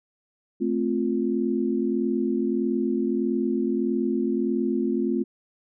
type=chord; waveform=sine; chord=F major; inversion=first; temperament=equal with one note detuned; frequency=220 / 261.6 / 350.2 Hz; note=A3 / C4 / F4; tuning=0 / 0 / +5 cents; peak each=-26 dBFS; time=0.6-5.24 s; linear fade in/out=20 ms; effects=none